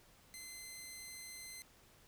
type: tone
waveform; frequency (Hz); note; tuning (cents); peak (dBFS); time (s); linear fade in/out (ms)
10% pulse; 2062; C7; -26; -39; 0.34-1.62; 0
effects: pink hiss -65 dBFS RMS until 2.07 s